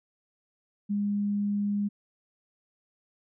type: tone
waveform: sine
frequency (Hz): 204.1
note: G#3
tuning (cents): -30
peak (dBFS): -25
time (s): 0.89-1.89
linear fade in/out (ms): 20
effects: none